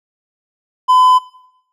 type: tone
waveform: triangle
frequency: 1012 Hz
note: B5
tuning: 42 cents sharp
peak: -5 dBFS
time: 0.88-1.19 s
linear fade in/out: 20 ms
effects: noise-tail reverb RT60 0.8 s tail -19 dB re dry